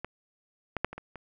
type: clicks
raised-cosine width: 0.5 ms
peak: -20 / -15 / -10 / -25 / -25 / -27 dBFS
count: 6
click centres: 0.046 / 0.767 / 0.846 / 0.93 / 0.98 / 1.157 s
effects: none